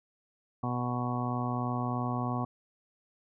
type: harmonic tone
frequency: 123.1 Hz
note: B2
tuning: 5 cents flat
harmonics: 1 / 2 / 3 / 4 / 5 / 6 / 7 / 8 / 9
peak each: -33 / -34 / -44 / -46 / -44 / -38 / -43 / -42 / -38 dBFS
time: 0.63-2.45 s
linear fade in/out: 5 ms
effects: none